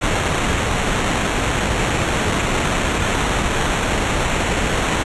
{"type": "noise with sample-and-hold", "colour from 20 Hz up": "pink", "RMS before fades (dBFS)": -19, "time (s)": [0.01, 5.04], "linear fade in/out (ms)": 20, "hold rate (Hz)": 4900, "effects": ["resampled to 24000 Hz"]}